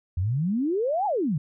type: exponential two-way sweep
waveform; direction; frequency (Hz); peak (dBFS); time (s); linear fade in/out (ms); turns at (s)
sine; up then down; 82.41 to 864 to 134; -22; 0.17-1.38; 5; 1.06
effects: none